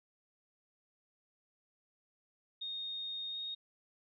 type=tone with pitch glide; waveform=sine; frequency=3700 to 3724 Hz; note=A#7 to A#7; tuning=-14 to -2 cents; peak=-38 dBFS; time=2.61-3.55 s; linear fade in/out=10 ms; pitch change=+12 cents; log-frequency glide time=3.3-3.37 s; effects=none